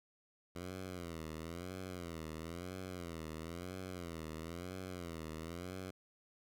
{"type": "tone with vibrato", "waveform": "10% pulse", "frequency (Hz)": 85.8, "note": "F2", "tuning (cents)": -30, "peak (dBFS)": -35, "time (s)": [0.55, 5.91], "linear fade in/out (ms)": 10, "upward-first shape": "sine", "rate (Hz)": 1, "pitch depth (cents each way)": 150, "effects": []}